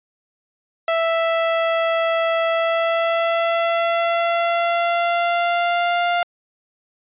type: tone with pitch glide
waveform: sawtooth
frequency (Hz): 660 to 699.2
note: E5 to F5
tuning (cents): +2 to +2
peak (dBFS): -13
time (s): 0.88-6.23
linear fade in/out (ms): 2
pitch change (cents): +100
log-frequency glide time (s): 2.48-6.03
effects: resampled to 8000 Hz